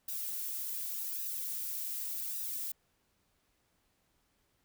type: noise with flanger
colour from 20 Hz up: violet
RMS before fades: -38 dBFS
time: 0.08-2.72 s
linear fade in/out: 5 ms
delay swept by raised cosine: 0.91 to 3.71 ms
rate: 0.87 Hz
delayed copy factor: -0.55
effects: pink hiss -75 dBFS RMS until 4.64 s